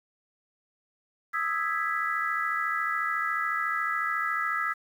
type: chord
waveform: sine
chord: E major seventh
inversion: third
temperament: equal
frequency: 1244.5 / 1318.5 / 1661.2 / 1975.5 Hz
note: D#6 / E6 / G#6 / B6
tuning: 0 / 0 / 0 / 0 cents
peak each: -33 / -30 / -32 / -32 dBFS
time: 1.33-4.74 s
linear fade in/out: 20 ms
effects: 9-bit